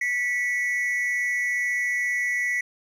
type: tone pair together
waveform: triangle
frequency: 1960.7 / 2203 Hz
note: B6 / C#7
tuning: -13 / -11 cents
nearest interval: major second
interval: 202 cents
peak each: -22 / -27 dBFS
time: 0.01-2.61 s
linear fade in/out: 5 ms
effects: none